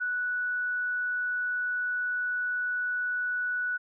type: tone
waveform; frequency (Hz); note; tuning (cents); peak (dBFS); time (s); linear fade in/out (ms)
sine; 1477; F#6; -3; -27; 0-3.78; 20
effects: none